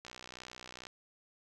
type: click train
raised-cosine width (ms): 0.2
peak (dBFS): -29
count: 52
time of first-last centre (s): 0.05-0.869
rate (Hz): 62.3
effects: none